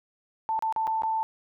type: tone with dropouts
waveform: sine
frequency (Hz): 886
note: A5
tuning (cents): +12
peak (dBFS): -24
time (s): 0.49-1.23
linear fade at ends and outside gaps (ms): 0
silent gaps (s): 0.591-0.624 / 0.725-0.762 / 0.87-0.876 / 1.021-1.034
effects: none